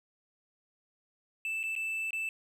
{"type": "tone with dropouts", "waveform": "triangle", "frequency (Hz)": 2643, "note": "E7", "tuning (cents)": 4, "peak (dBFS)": -30, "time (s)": [1.45, 2.29], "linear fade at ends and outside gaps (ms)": 1, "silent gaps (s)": [[1.631, 1.637], [1.753, 1.762], [2.107, 2.131]], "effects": []}